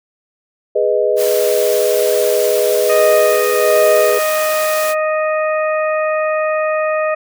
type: chord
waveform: sine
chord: G# minor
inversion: none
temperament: equal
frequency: 415.3 / 493.9 / 622.3 Hz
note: G#4 / B4 / D#5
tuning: 0 / 0 / 0 cents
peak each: -16 dBFS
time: 0.75-4.19 s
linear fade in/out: 10 ms
type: high-pass noise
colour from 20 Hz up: white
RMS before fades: -24 dBFS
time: 1.16-4.95 s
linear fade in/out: 50 ms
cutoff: 350 Hz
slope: 12 dB/octave
type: harmonic tone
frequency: 621 Hz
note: D#5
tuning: 3 cents flat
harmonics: 1 / 2 / 3 / 4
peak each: -15 / -21 / -25 / -27 dBFS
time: 2.89-7.15 s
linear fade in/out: 10 ms
effects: none